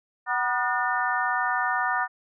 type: tone cluster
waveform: sine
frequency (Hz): 749 / 967 / 1219 / 1457 / 1801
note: F#5 / B5 / D#6 / F#6 / A6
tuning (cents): +21 / -37 / -36 / -27 / +40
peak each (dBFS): -29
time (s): 0.26-2.08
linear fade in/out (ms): 50
effects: none